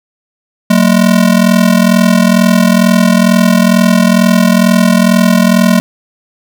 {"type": "ring-modulated tone", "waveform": "square", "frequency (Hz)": 207.7, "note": "G#3", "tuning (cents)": 0, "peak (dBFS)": -3, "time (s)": [0.7, 5.8], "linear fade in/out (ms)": 0, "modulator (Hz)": 21.1, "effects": []}